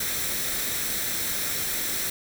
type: noise with comb filter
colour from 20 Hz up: white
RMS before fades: -28 dBFS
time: 0-2.1 s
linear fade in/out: 5 ms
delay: 0.52 ms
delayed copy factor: +0.5
effects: none